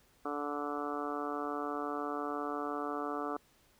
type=harmonic tone; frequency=145.8 Hz; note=D3; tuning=12 cents flat; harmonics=2 / 3 / 4 / 5 / 6 / 7 / 8 / 9 / 10; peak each=-40 / -41 / -45 / -42 / -48 / -48 / -41 / -43 / -52 dBFS; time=0.25-3.37 s; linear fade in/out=5 ms; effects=pink hiss -67 dBFS RMS until 3.79 s